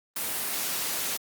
white noise, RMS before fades -30 dBFS, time 0.16-1.17 s, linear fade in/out 5 ms, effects high-pass 150 Hz 12 dB/octave + Opus 32 kbps

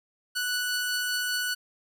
sawtooth tone pair together, 1480 / 4435 Hz, F#6 / C#8, 0 / 0 cents, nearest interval octave + perfect fifth, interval 1900 cents, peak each -24 / -31 dBFS, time 0.35-1.55 s, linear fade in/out 20 ms, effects none

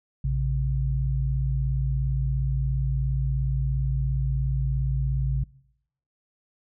sine tone pair together, 57.41 / 134.5 Hz, A#1 / C3, -26 / +48 cents, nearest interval octave + minor third, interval 1474 cents, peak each -25 dBFS, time 0.24-5.44 s, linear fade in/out 5 ms, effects noise-tail reverb RT60 0.8 s tail -22 dB re dry

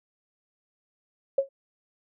sine tone with exponential decay, 546 Hz, C#5, 26 cents flat, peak -15 dBFS, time 1.38-1.49 s, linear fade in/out 5 ms, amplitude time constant 22 ms, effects none

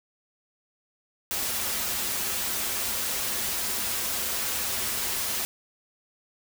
white noise with comb filter, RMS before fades -29 dBFS, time 1.31-5.45 s, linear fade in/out 0 ms, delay 6.7 ms, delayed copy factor -0.5, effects none

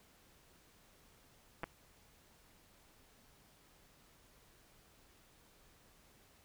clicks, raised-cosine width 0.5 ms, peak -25 dBFS, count 2, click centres 1.634 / 1.64 s, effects pink hiss -66 dBFS RMS until 6.44 s

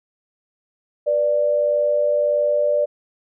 sine tone pair together, 487.1 / 588.7 Hz, B4 / D5, -24 / +4 cents, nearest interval minor third, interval 328 cents, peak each -24 / -16 dBFS, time 1.06-2.86 s, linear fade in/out 20 ms, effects none

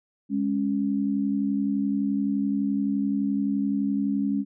sine tone pair together, 205.5 / 277.2 Hz, G#3 / C#4, -18 / 0 cents, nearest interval perfect fourth, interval 518 cents, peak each -25 / -25 dBFS, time 0.29-4.45 s, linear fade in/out 50 ms, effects none

